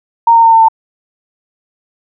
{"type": "tone with pitch steps", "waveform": "sine", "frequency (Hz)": [926, 918, 910.1, 902.2, 894.5], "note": ["A#5", "A#5", "A#5", "A5", "A5"], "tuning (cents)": [-12, -27, -42, 43, 28], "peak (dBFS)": -3, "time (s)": [0.27, 0.685], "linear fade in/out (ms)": 5, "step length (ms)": 83, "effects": []}